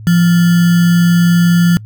sine tone with sample-and-hold, 172.7 Hz, F3, 19 cents flat, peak -6 dBFS, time 0.07-1.77 s, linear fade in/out 0 ms, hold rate 1575 Hz, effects noise-tail reverb RT60 0.1 s tail -26 dB re dry + added 108 Hz sine -28 dBFS peak until 1.85 s

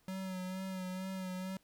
square tone with vibrato, 187 Hz, F#3, 19 cents sharp, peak -39 dBFS, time 0.08-1.57 s, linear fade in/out 2 ms, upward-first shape sine, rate 2.2 Hz, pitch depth 32 cents each way, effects pink hiss -71 dBFS RMS until 1.63 s

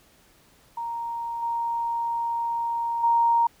sine tone with level steps, 932.3 Hz, A#5, in tune, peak -28 / -24 / -17 dBFS, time 0.77-3.47 s, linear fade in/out 5 ms, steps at 1.42 / 3.03 s, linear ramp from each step 10 ms, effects pink hiss -58 dBFS RMS until 3.6 s

